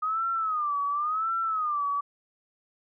sine tone with vibrato, 1239 Hz, D#6, 8 cents flat, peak -25 dBFS, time 0.02-2.01 s, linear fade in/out 10 ms, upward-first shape sine, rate 0.93 Hz, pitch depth 150 cents each way, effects none

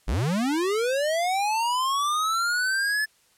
square linear sweep, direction up, 38.89 to 1741 Hz, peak -23 dBFS, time 0.07-3.06 s, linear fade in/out 20 ms, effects white hiss -62 dBFS RMS until 3.37 s + low-pass 11000 Hz 12 dB/octave

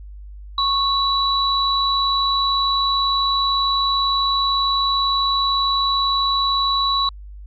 sine tone pair together, 1100 / 3931 Hz, C#6 / B7, -14 / -9 cents, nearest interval octave + minor seventh, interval 2205 cents, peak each -19 dBFS, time 0.58-7.09 s, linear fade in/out 2 ms, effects added 50 Hz sine -34 dBFS peak until 7.46 s

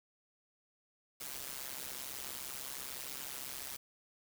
white noise with amplitude modulation, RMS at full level -40 dBFS, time 1.2-3.77 s, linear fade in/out 10 ms, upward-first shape sine, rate 134 Hz, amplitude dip 90%, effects none

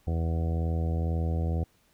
harmonic tone, 82.1 Hz, E2, 6 cents flat, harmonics 1 / 2 / 3 / 4 / 5 / 6 / 7 / 8 / 9, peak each -26 / -33 / -41 / -41 / -44 / -41 / -46 / -49 / -44 dBFS, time 0.07-1.64 s, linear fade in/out 5 ms, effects pink hiss -66 dBFS RMS until 1.93 s

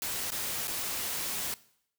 white noise with dropouts, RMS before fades -34 dBFS, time 0.02-1.54 s, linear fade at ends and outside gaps 1 ms, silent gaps 0.304-0.319 / 0.673-0.679 s, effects noise-tail reverb RT60 0.7 s tail -20 dB re dry

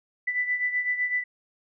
sine beating tone pair, 1984 / 1991.9 Hz, B6 / B6, +7 / +14 cents, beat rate 7.9 Hz, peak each -25 / -31 dBFS, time 0.27-1.24 s, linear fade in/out 10 ms, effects none

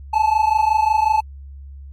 triangle tone pair together, 854.5 / 880 Hz, G#5 / A5, +49 / 0 cents, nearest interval minor second, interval 51 cents, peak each -15 dBFS, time 0.13-1.21 s, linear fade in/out 10 ms, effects added 69 Hz sine -34 dBFS peak until 1.92 s + AAC 64 kbps

